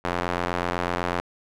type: tone with band-pass filter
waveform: square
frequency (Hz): 44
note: F1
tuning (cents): +14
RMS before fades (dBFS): -27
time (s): 0.04-1.21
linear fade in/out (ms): 10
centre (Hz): 1100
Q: 0.74
effects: none